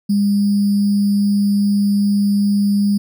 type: tone with sample-and-hold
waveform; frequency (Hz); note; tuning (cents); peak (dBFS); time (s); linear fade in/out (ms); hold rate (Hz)
sine; 202.5; G#3; -43; -12; 0.09-2.98; 10; 4900
effects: none